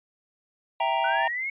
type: chord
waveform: square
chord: E diminished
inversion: none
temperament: equal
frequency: 659.3 / 784 / 932.3 Hz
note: E5 / G5 / Bb5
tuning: 0 / 0 / 0 cents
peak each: -30 / -28 / -26 dBFS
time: 0.8-1.28 s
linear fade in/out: 5 ms
type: linear sweep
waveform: sine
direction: up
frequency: 1460 to 2210 Hz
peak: -27 dBFS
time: 1.04-1.5 s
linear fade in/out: 5 ms
effects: resampled to 8000 Hz